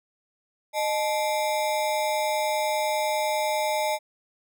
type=ring-modulated tone; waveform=square; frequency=740 Hz; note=F#5; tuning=in tune; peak=-21 dBFS; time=0.73-3.99 s; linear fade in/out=50 ms; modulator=125 Hz; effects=none